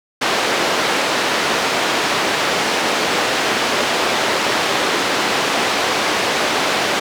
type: band-pass noise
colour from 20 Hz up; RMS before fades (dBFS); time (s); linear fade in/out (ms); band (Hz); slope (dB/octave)
pink; -18; 0.21-7; 10; 360 to 4700; 12
effects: none